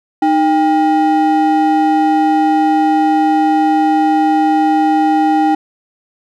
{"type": "ring-modulated tone", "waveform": "triangle", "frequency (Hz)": 553, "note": "C#5", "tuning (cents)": -4, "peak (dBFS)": -4, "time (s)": [0.22, 5.55], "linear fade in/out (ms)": 5, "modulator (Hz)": 244, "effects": []}